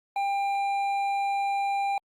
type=tone with hard clipping; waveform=sine; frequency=796 Hz; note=G5; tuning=26 cents sharp; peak=-26 dBFS; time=0.16-1.98 s; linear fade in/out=2 ms; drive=7 dB; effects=Opus 32 kbps